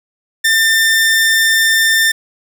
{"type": "tone", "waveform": "sawtooth", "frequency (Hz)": 1795, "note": "A6", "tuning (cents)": 34, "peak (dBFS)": -6, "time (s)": [0.44, 2.12], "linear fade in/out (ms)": 10, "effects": []}